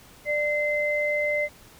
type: tone pair together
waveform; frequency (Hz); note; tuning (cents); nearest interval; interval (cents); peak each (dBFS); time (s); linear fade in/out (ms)
sine; 593 / 2065; D5 / C7; +17 / -23; octave + minor seventh; 2160; -25; 0.25-1.49; 50
effects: pink hiss -51 dBFS RMS until 1.79 s